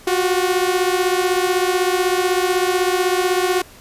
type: beating tone pair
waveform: sawtooth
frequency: 359.6 / 375.6 Hz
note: F#4 / F#4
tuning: -49 / +26 cents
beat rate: 16 Hz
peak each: -14 / -16 dBFS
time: 0.07-3.62 s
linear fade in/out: 5 ms
effects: pink hiss -44 dBFS RMS until 3.8 s + resampled to 32000 Hz